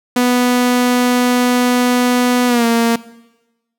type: tone with pitch glide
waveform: sawtooth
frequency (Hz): 246.9 to 231.7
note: B3 to A#3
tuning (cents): 0 to -10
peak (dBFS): -7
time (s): 0.16-2.96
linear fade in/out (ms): 5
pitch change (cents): -110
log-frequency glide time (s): 2.47-2.65
effects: noise-tail reverb RT60 1.0 s tail -19 dB re dry